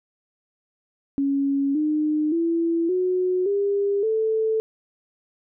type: tone with pitch steps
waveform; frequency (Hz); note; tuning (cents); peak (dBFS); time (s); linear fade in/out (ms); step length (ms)
sine; 277.6 / 304.5 / 334 / 366.3 / 401.8 / 440.7; C#4 / D#4 / E4 / F#4 / G4 / A4; +3 / -37 / +23 / -17 / +43 / +3; -19; 1.18-4.6; 0; 570
effects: none